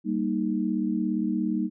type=chord; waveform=sine; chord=Eb major; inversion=first; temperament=equal; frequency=196 / 233.1 / 311.1 Hz; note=G3 / Bb3 / Eb4; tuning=0 / 0 / 0 cents; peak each=-28 dBFS; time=0.04-1.7 s; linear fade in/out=50 ms; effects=none